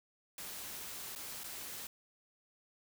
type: noise with dropouts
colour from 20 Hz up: white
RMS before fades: -45 dBFS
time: 0.38-1.87 s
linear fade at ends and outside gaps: 2 ms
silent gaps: 1.152-1.159 / 1.436-1.441 s
effects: none